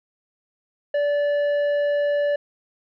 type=tone with tanh clipping; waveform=sine; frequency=580 Hz; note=D5; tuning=22 cents flat; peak=-20 dBFS; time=0.94-2.36 s; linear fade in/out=5 ms; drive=8 dB; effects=none